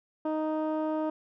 15% pulse tone with low-pass filter, 311.1 Hz, D#4, in tune, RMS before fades -30 dBFS, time 0.25-1.1 s, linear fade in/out 5 ms, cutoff 770 Hz, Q 0.74, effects none

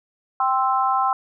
sine chord, C major, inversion second, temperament equal, 784 / 1046.5 / 1318.5 Hz, G5 / C6 / E6, 0 / 0 / 0 cents, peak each -21 / -21 / -23 dBFS, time 0.4-1.13 s, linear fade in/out 2 ms, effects none

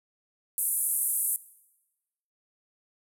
pink band-pass noise, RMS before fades -28 dBFS, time 0.58-1.36 s, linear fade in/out 0 ms, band 9200 to 13000 Hz, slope 48 dB/octave, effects noise-tail reverb RT60 1.0 s tail -19 dB re dry

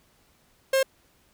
45% pulse tone, 534 Hz, C5, 35 cents sharp, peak -19 dBFS, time 0.73-0.83 s, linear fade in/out 5 ms, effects pink hiss -63 dBFS RMS until 1.33 s

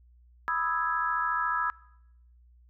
sine chord, E major seventh, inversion second, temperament equal, 987.8 / 1244.5 / 1318.5 / 1661.2 Hz, B5 / D#6 / E6 / G#6, 0 / 0 / 0 / 0 cents, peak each -32 / -34 / -30 / -31 dBFS, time 0.48-1.7 s, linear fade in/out 0 ms, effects noise-tail reverb RT60 0.8 s tail -22 dB re dry + added 60 Hz sine -55 dBFS peak until 2.69 s

